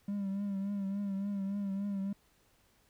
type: tone with vibrato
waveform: triangle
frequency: 198.4 Hz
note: G3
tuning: 21 cents sharp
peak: -30 dBFS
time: 0.08-2.13 s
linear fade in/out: 5 ms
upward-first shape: triangle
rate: 3.5 Hz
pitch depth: 56 cents each way
effects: tanh soft clip ceiling -26 dBFS + pink hiss -69 dBFS RMS until 2.89 s